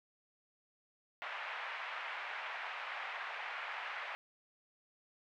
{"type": "band-pass noise", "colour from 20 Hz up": "white", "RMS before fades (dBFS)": -43, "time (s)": [1.22, 4.15], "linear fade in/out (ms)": 0, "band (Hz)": [700, 2400], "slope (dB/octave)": 24, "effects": []}